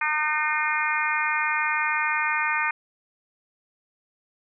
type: harmonic tone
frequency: 304.4 Hz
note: D#4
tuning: 38 cents flat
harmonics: 3 / 4 / 5 / 6 / 7 / 8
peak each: -29 / -29 / -29 / -29 / -29 / -29 dBFS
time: 0.01-2.71 s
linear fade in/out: 5 ms
effects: none